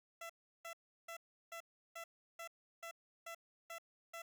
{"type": "tone bursts", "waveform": "15% pulse", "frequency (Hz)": 670, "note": "E5", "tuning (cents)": 28, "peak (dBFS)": -40, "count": 10, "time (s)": [0.21, 4.22], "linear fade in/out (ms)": 5, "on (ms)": 86, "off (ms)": 350, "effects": []}